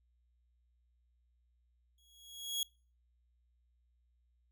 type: tone with exponential growth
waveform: sawtooth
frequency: 3322 Hz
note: G#7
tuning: in tune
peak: -28 dBFS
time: 1.98-2.63 s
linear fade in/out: 2 ms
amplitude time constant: 140 ms
effects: noise-tail reverb RT60 0.4 s tail -25 dB re dry + added 60 Hz sine -70 dBFS peak until 4.51 s